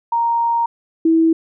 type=tone pair in turn; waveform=sine; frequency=932.3 / 325.6 Hz; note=A#5 / E4; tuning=0 / -21 cents; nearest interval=octave + tritone; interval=1821 cents; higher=first; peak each=-14 / -10 dBFS; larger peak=second; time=0.12-0.66 / 1.05-1.33 s; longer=first; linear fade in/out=5 ms; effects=none